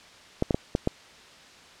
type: clicks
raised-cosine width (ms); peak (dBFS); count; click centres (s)
2; -9; 5; 0.424 / 0.508 / 0.545 / 0.751 / 0.874
effects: white hiss -50 dBFS RMS until 1.8 s + low-pass 5000 Hz 12 dB/octave